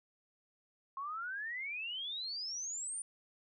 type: exponential sweep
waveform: sine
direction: up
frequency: 1065 to 9397 Hz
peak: -38 dBFS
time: 0.97-3.02 s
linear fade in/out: 2 ms
effects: none